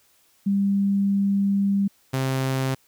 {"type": "tone pair in turn", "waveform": ["sine", "sawtooth"], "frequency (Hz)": [198.5, 132.48], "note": ["G3", "C3"], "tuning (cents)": [22, 22], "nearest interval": "perfect fifth", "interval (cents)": 700, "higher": "first", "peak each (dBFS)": -18, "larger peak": "neither", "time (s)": [[0.46, 1.88], [2.13, 2.75]], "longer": "first", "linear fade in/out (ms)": 10, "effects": ["white hiss -61 dBFS RMS until 2.87 s"]}